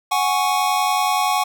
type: chord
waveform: square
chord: F# suspended second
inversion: none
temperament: equal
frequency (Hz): 740 / 830.6 / 1108.7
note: F#5 / G#5 / C#6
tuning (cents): 0 / 0 / 0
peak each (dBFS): -22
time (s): 0.11-1.44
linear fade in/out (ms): 10
effects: none